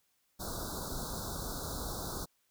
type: band-stop noise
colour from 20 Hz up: pink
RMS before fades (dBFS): -39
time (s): 0.39-2.26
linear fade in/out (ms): 20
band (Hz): 1500 to 3700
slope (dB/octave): 96
effects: white hiss -75 dBFS RMS until 2.5 s